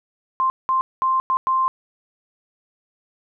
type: tone bursts at uneven times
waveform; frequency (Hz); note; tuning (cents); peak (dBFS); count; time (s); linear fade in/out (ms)
sine; 1050; C6; +6; -16; 5; 0.4-0.5 / 0.69-0.81 / 1.02-1.2 / 1.3-1.37 / 1.47-1.68; 0
effects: none